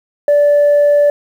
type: tone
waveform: sine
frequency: 582 Hz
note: D5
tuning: 16 cents flat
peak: -5 dBFS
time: 0.28-1.1 s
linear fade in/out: 2 ms
effects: tanh soft clip ceiling -5 dBFS + 7-bit